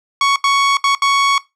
sawtooth tone bursts at uneven times, 1113 Hz, C#6, 7 cents sharp, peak -7 dBFS, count 4, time 0.21-0.36 / 0.44-0.77 / 0.84-0.95 / 1.02-1.38 s, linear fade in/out 2 ms, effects noise-tail reverb RT60 0.2 s tail -19 dB re dry + low-pass 6000 Hz 12 dB/octave

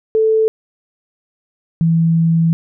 sine tone pair in turn, 440 / 164.81 Hz, A4 / E3, 0 / 0 cents, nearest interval octave + perfect fourth, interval 1700 cents, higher first, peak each -10 dBFS, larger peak neither, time 0.15-0.48 / 1.81-2.53 s, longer second, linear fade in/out 0 ms, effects none

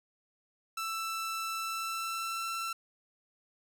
sawtooth tone with pitch glide, 1327 to 1342.4 Hz, E6 to E6, +11 to +31 cents, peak -30 dBFS, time 0.77-2.73 s, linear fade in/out 5 ms, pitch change +20 cents, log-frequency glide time 1.59-2.48 s, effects none

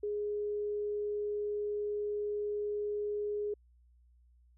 sine tone, 415.3 Hz, G#4, in tune, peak -32 dBFS, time 0.03-3.54 s, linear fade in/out 5 ms, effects added 60 Hz sine -61 dBFS peak until 4.57 s

